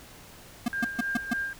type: tone bursts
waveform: square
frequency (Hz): 237.3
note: A#3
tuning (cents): +31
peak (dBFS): -24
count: 5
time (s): 0.66-1.335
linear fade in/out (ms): 5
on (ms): 23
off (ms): 140
type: tone with tremolo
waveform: sine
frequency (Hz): 1600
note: G6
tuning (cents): +35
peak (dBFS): -27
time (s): 0.73-1.53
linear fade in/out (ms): 0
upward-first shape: sine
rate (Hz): 3.4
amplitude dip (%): 60
effects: pink hiss -49 dBFS RMS until 1.59 s